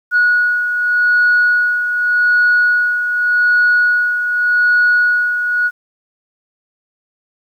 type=beating tone pair; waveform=sine; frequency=1458 / 1458.85 Hz; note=F#6 / F#6; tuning=-26 / -25 cents; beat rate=0.85 Hz; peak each=-10 / -18 dBFS; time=0.11-5.71 s; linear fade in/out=50 ms; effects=tanh soft clip ceiling -5 dBFS + 8-bit